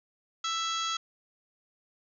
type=harmonic tone; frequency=661 Hz; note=E5; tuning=5 cents sharp; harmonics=2 / 3 / 4 / 5 / 6 / 7 / 8 / 9 / 10; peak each=-32 / -44 / -44 / -34 / -40 / -43 / -47 / -49 / -40 dBFS; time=0.44-0.97 s; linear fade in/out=5 ms; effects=none